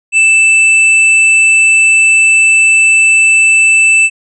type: tone with hard clipping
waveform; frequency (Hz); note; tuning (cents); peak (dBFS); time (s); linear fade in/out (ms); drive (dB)
triangle; 2644; E7; +5; -6; 0.12-4.1; 50; 13
effects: resampled to 24000 Hz